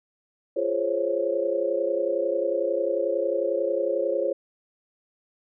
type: chord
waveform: sine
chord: Db major seventh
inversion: first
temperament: equal with one note detuned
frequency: 346 / 415.3 / 523.3 / 554.4 Hz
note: F4 / Ab4 / C5 / Db5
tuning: -16 / 0 / 0 / 0 cents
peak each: -30 / -30 / -27 / -26 dBFS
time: 0.56-4.33 s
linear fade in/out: 10 ms
effects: none